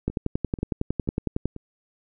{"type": "two click trains", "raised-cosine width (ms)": 3, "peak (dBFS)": [-23, -11], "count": [4, 16], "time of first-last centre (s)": [[0.1, 1.563], [0.08, 1.456]], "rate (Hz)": [2.05, 10.9], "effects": []}